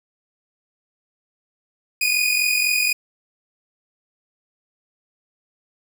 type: tone pair together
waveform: sawtooth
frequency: 2448 / 2492 Hz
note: D#7 / D#7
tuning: -29 / +2 cents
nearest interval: unison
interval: 31 cents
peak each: -17 dBFS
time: 2.01-2.93 s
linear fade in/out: 5 ms
effects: none